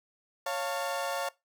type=chord; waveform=30% pulse; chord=Db augmented; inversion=none; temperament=equal with one note detuned; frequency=554.4 / 698.5 / 895.4 Hz; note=Db5 / F5 / A5; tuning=0 / 0 / +30 cents; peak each=-31 / -33 / -34 dBFS; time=0.46-1.29 s; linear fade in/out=5 ms; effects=noise-tail reverb RT60 0.2 s tail -20 dB re dry